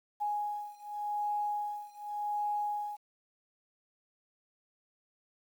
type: beating tone pair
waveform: sine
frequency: 830.6 / 831.47 Hz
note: G#5 / G#5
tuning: 0 / +2 cents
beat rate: 0.87 Hz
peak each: -35 / -36 dBFS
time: 0.2-2.97 s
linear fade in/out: 20 ms
effects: 10-bit